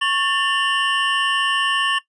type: tone cluster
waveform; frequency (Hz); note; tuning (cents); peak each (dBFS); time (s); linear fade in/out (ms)
triangle; 1102 / 1780 / 2795 / 3020; C#6 / A6 / F7 / F#7; -11 / +20 / +1 / +35; -21; 0.01-1.99; 10
effects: noise-tail reverb RT60 0.1 s tail -17 dB re dry + resampled to 22050 Hz